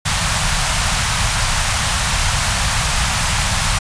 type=band-stop noise; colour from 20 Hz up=pink; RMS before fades=-17 dBFS; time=0.05-3.79 s; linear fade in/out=10 ms; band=160 to 740 Hz; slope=24 dB/octave; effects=resampled to 22050 Hz